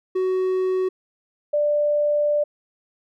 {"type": "tone pair in turn", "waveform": ["triangle", "sine"], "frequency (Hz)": [373, 590.3], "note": ["F#4", "D5"], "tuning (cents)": [14, 9], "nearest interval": "minor sixth", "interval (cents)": 795, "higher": "second", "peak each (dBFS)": -17, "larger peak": "neither", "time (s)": [[0.15, 0.89], [1.53, 2.44]], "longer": "second", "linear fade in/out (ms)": 10, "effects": []}